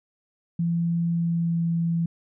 sine tone with pitch glide, 169.2 to 167.64 Hz, E3 to E3, +45 to +29 cents, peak -21 dBFS, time 0.59-2.06 s, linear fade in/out 5 ms, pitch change -16 cents, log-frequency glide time 1.11-1.64 s, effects none

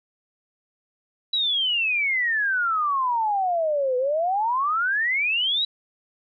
sine exponential two-way sweep, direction down then up, 3951 to 493.9 to 3951 Hz, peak -20 dBFS, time 1.33-5.65 s, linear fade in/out 5 ms, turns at 3.97 s, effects none

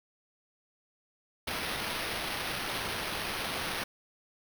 white noise with sample-and-hold, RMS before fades -35 dBFS, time 1.47-3.84 s, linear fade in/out 5 ms, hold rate 7350 Hz, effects none

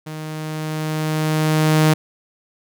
sawtooth tone with level ramp, 155.56 Hz, D#3, in tune, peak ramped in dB -25 to -7 dBFS, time 0.06-1.94 s, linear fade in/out 10 ms, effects none

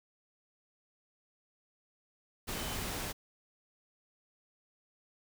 sine tone in noise, 3049 Hz, G7, 49 cents flat, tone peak -47 dBFS, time 2.55-2.76 s, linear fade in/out 20 ms, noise pink, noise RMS -38 dBFS, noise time 2.47-3.13 s, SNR -12 dB, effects none

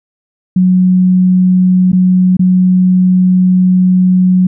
sine tone with dropouts, 183.6 Hz, F#3, 13 cents flat, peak -5 dBFS, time 0.56-4.47 s, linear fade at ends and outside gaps 5 ms, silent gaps 1.919-1.929 / 2.369-2.393 s, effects none

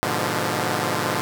5% pulse chord, G# diminished seventh, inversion none, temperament equal with one note detuned, 103.83 / 123.47 / 148.45 / 174.61 Hz, G#2 / B2 / D3 / F3, 0 / 0 / +19 / 0 cents, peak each -16 dBFS, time 0.03-1.21 s, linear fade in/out 0 ms, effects none

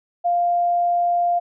sine tone, 698.5 Hz, F5, in tune, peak -16 dBFS, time 0.24-1.4 s, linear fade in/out 20 ms, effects none

